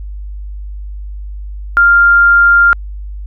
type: tone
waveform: sine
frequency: 1396.9 Hz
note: F6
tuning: in tune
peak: -4 dBFS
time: 1.77-2.73 s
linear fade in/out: 0 ms
effects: added 50 Hz sine -22 dBFS peak until 3.26 s